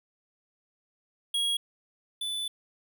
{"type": "tone pair in turn", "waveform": "square", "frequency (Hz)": [3300, 3491], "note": ["G#7", "A7"], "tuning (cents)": [-12, -14], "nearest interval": "minor second", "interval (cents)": 98, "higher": "second", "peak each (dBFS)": [-26, -31], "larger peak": "first", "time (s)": [[1.34, 1.57], [2.21, 2.48]], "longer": "second", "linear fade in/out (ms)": 5, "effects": []}